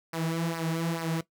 sawtooth tone with flanger, 164.81 Hz, E3, in tune, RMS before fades -30 dBFS, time 0.13-1.21 s, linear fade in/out 5 ms, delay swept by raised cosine 0.28 to 4.98 ms, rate 2.3 Hz, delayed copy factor -0.7, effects noise-tail reverb RT60 0.1 s tail -17 dB re dry

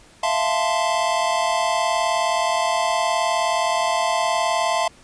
square chord, F major seventh, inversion third, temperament equal with one note detuned, 659.3 / 698.5 / 880 / 1041.1 Hz, E5 / F5 / A5 / C6, 0 / 0 / 0 / -9 cents, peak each -25 dBFS, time 0.23-4.88 s, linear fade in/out 5 ms, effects pink hiss -50 dBFS RMS until 5.03 s + resampled to 22050 Hz

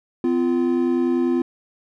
triangle tone pair together, 254.6 / 345 Hz, C4 / F4, -47 / -21 cents, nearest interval perfect fourth, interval 526 cents, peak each -18 dBFS, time 0.24-1.42 s, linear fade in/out 2 ms, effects none

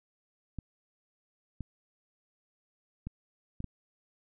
clicks, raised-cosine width 5 ms, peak -25 dBFS, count 5, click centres 0.587 / 1.607 / 3.07 / 3.604 / 3.643 s, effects none

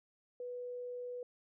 sine tone, 492.1 Hz, B4, 6 cents flat, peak -40 dBFS, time 0.4-1.23 s, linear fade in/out 2 ms, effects none

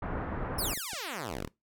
pink low-pass noise, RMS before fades -35 dBFS, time 0.02-0.74 s, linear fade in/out 5 ms, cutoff 1600 Hz, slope 24 dB/octave
clicks, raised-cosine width 2 ms, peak -31 dBFS, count 5, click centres 0.558 / 0.618 / 0.725 / 0.775 / 0.933 s
5% pulse exponential sweep, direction down, 5550 to 32.7 Hz, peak -24 dBFS, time 0.58-1.48 s, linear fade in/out 10 ms
effects noise-tail reverb RT60 0.2 s tail -21 dB re dry

